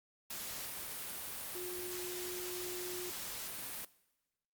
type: tone in noise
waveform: sine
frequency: 359.6 Hz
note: F#4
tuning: 49 cents flat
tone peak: -42 dBFS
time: 1.55-3.1 s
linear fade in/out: 5 ms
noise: white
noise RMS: -43 dBFS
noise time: 0.3-3.85 s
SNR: -2 dB
effects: noise-tail reverb RT60 1.0 s tail -20 dB re dry + Opus 48 kbps